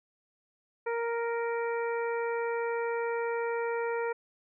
harmonic tone, 466.2 Hz, A#4, in tune, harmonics 1 / 2 / 3 / 4 / 5, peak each -30 / -36 / -40 / -42 / -44 dBFS, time 0.86-4.13 s, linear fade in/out 10 ms, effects none

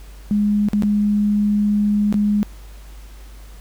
sine tone with dropouts, 207.2 Hz, G#3, 4 cents flat, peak -14 dBFS, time 0.31-2.43 s, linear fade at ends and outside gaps 0 ms, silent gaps 0.686-0.733 / 0.823-0.834 / 2.126-2.142 s, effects added 50 Hz sine -36 dBFS peak until 3.6 s + pink hiss -48 dBFS RMS until 3.6 s

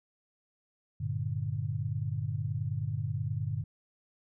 sine chord, G minor, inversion none, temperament equal, 98 / 116.54 / 146.83 Hz, G2 / Bb2 / D3, 0 / 0 / 0 cents, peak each -35 / -34 / -35 dBFS, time 1-3.64 s, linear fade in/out 10 ms, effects none

